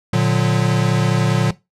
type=chord; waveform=square; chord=Bb augmented; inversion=none; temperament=equal with one note detuned; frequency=116.54 / 146.83 / 181.19 Hz; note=Bb2 / D3 / F#3; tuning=0 / 0 / -36 cents; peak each=-19 dBFS; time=0.13-1.51 s; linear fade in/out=5 ms; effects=noise-tail reverb RT60 0.2 s tail -18 dB re dry + low-pass 8000 Hz 12 dB/octave